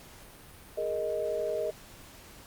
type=chord; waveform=sine; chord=Ab suspended second; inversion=none; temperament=equal; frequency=415.3 / 466.2 / 622.3 Hz; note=Ab4 / Bb4 / Eb5; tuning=0 / 0 / 0 cents; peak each=-35 / -34 / -31 dBFS; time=0.77-1.71 s; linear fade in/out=10 ms; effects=pink hiss -51 dBFS RMS until 2.46 s + Opus 48 kbps